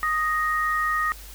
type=tone pair together; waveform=sine; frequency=1244.5 / 1869.4 Hz; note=D#6 / A#6; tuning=0 / +4 cents; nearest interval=perfect fifth; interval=704 cents; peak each=-23 / -25 dBFS; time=0.03-1.12 s; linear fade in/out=0 ms; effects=added 50 Hz sine -41 dBFS peak until 1.34 s + white hiss -45 dBFS RMS until 1.34 s